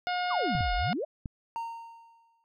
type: harmonic tone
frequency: 718 Hz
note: F5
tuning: 48 cents sharp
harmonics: 1 / 2 / 3 / 4 / 5 / 6 / 7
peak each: -29 / -35 / -39 / -41 / -43 / -45 / -46 dBFS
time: 0.07-0.93 s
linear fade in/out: 0 ms
type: exponential two-way sweep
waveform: sine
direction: down then up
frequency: 1299 to 36.7 to 679 Hz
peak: -29 dBFS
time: 0.3-1.05 s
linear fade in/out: 10 ms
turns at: 0.74 s
type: clicks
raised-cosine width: 5 ms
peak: -23 dBFS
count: 3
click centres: 0.552 / 0.608 / 1.258 s
type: tone with exponential decay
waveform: triangle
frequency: 921 Hz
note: A#5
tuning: 21 cents flat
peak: -28 dBFS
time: 1.56-2.44 s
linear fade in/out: 0 ms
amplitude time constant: 190 ms
effects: none